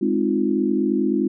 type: chord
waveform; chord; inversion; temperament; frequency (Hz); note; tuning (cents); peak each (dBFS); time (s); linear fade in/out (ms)
sine; F minor seventh; first; equal with one note detuned; 207.7 / 261.6 / 311.1 / 350.8; Ab3 / C4 / Eb4 / F4; 0 / 0 / 0 / +8; -23; 0.01-1.28; 10
effects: none